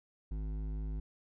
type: tone with hard clipping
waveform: triangle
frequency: 52.3 Hz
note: G#1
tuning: 13 cents sharp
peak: -37 dBFS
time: 0.31-1 s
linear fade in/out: 5 ms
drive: 15 dB
effects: none